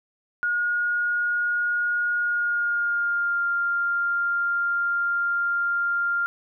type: tone with pitch glide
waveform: sine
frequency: 1436 to 1396.7 Hz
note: F6 to F6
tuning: +48 to 0 cents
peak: -21 dBFS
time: 0.43-6.26 s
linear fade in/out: 0 ms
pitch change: -48 cents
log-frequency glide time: 2.16-3.44 s
effects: none